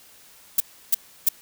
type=noise bursts; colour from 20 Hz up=violet; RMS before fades=-17 dBFS; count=3; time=0.58-1.289 s; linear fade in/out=5 ms; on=23 ms; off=320 ms; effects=white hiss -51 dBFS RMS until 1.41 s